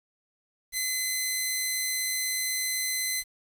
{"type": "tone", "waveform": "10% pulse", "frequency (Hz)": 2037, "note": "C7", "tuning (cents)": -47, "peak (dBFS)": -18, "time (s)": [0.72, 3.24], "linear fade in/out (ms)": 50, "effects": ["8-bit"]}